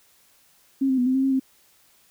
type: tone with pitch steps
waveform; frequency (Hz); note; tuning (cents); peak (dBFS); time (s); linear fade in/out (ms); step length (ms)
sine; 270.3 / 262.2 / 247.2 / 258.9 / 266 / 268.9 / 264.2; C#4 / C4 / B3 / C4 / C4 / C4 / C4; -44 / +4 / +2 / -18 / +29 / +47 / +17; -18; 0.81-1.398; 10; 84
effects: white hiss -59 dBFS RMS until 2.1 s